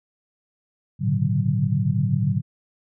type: tone cluster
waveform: sine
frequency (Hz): 106.3 / 118.5 / 140.3 / 148.1 / 186.3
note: G#2 / A#2 / C#3 / D3 / F#3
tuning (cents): +41 / +29 / +21 / +15 / +12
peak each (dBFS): -25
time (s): 0.99-2.42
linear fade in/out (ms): 50
effects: none